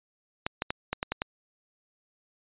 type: clicks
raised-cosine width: 0.3 ms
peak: -12 dBFS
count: 7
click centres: 0.465 / 0.621 / 0.705 / 0.93 / 1.029 / 1.12 / 1.219 s
effects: resampled to 8000 Hz